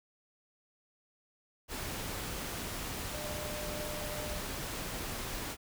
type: tone in noise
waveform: sine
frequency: 600 Hz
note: D5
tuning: 37 cents sharp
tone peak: -42 dBFS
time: 3.11-4.42 s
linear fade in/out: 50 ms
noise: pink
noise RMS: -39 dBFS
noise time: 1.68-5.57 s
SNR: -6 dB
effects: none